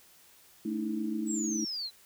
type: chord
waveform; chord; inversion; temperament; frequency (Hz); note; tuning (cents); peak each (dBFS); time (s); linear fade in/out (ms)
sine; A suspended fourth; none; equal with one note detuned; 220 / 293.7 / 321.2; A3 / D4 / E4; 0 / 0 / -45; -33 / -38 / -34; 0.65-1.65; 5
type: linear sweep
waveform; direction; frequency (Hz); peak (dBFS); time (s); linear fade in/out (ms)
sine; down; 7902 to 3943; -33; 1.26-1.91; 50
effects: white hiss -59 dBFS RMS until 2.05 s